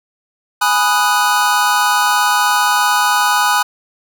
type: chord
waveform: square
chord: G# minor seventh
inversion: none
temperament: equal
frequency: 830.6 / 987.8 / 1244.5 / 1480 Hz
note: G#5 / B5 / D#6 / F#6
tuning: 0 / 0 / 0 / 0 cents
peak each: -18 dBFS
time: 0.61-3.63 s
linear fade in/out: 10 ms
effects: none